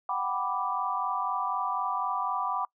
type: chord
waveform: sine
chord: G major seventh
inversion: third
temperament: equal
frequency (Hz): 740 / 784 / 987.8 / 1174.7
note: F#5 / G5 / B5 / D6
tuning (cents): 0 / 0 / 0 / 0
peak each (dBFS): -35 / -35 / -32 / -31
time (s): 0.09-2.65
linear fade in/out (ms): 2
effects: noise-tail reverb RT60 0.1 s tail -24 dB re dry